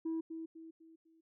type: tone with echo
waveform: sine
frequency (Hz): 324.9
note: E4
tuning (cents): -25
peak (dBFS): -32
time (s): 0.05-0.21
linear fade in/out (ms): 10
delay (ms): 250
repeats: 4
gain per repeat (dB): -8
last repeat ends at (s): 1.21
effects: tanh soft clip ceiling -32 dBFS